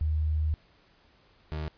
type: tone pair in turn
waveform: sine / 30% pulse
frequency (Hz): 77.3 / 77.3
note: D#2 / D#2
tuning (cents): -11 / -11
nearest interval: unison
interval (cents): 0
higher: neither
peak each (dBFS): -24 / -29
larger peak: first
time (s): 0.01-0.54 / 1.52-1.68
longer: first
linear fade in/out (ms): 0
effects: pink hiss -62 dBFS RMS until 1.77 s + resampled to 11025 Hz